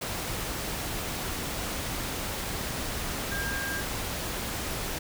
sine tone in noise, 1606 Hz, G6, 41 cents sharp, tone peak -32 dBFS, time 3.31-3.81 s, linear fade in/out 10 ms, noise pink, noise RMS -33 dBFS, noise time 0.01-4.99 s, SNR -2 dB, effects none

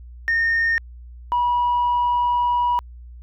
sine tone pair in turn, 1832 / 970.5 Hz, A#6 / B5, -31 / -31 cents, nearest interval major seventh, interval 1100 cents, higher first, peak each -15 dBFS, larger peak neither, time 0.28-0.78 / 1.32-2.79 s, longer second, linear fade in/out 0 ms, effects tanh soft clip ceiling -14 dBFS + added 60 Hz sine -37 dBFS peak until 3.22 s

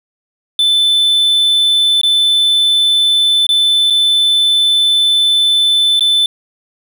triangle tone with dropouts, 3520 Hz, A7, in tune, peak -7 dBFS, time 0.59-6.26 s, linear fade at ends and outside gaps 2 ms, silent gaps 2.014-2.033 / 3.467-3.49 / 3.901-3.905 / 5.995-6.007 s, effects none

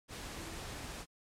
sine tone in noise, 329.6 Hz, E4, in tune, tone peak -50 dBFS, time 0.34-0.58 s, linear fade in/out 50 ms, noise pink, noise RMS -44 dBFS, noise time 0.08-1.06 s, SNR -9 dB, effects low-pass 10000 Hz 12 dB/octave + MP3 96 kbps

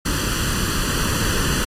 pink noise with comb filter, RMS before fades -21 dBFS, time 0.05-1.65 s, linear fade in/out 10 ms, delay 0.67 ms, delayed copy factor +0.75, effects low-pass 12000 Hz 12 dB/octave + AAC 48 kbps

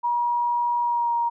sine tone with pitch glide, 957 to 941.6 Hz, A#5 to A#5, +45 to +17 cents, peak -20 dBFS, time 0.03-1.3 s, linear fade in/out 20 ms, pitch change -28 cents, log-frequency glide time 0.82-1.13 s, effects none

